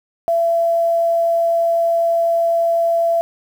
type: tone with quantisation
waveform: sine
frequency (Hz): 673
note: E5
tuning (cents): +36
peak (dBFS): -13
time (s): 0.28-3.21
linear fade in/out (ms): 0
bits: 7
effects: none